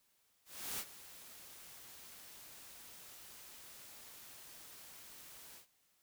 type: noise with ADSR envelope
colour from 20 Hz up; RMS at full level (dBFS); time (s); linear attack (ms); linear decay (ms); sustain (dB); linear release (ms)
white; -40; 0.45-5.67; 340; 52; -15; 110
effects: white hiss -75 dBFS RMS until 6.02 s